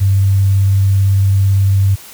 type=tone with vibrato; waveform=sine; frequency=97.8 Hz; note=G2; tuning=4 cents flat; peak=-8 dBFS; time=0-1.96 s; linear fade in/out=20 ms; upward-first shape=sine; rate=18 Hz; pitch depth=11 cents each way; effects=white hiss -36 dBFS RMS until 2.13 s